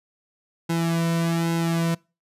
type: tone with flanger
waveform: sawtooth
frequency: 166.8 Hz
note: E3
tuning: 21 cents sharp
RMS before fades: -23 dBFS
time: 0.69-1.95 s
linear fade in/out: 10 ms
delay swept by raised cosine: 1.7 to 2.46 ms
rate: 1.2 Hz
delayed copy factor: -0.85
effects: noise-tail reverb RT60 0.3 s tail -25 dB re dry + resampled to 32000 Hz